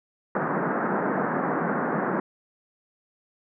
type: band-pass noise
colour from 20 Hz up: pink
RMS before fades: -26 dBFS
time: 0.35-2.2 s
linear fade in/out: 2 ms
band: 160 to 1700 Hz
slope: 48 dB/octave
effects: none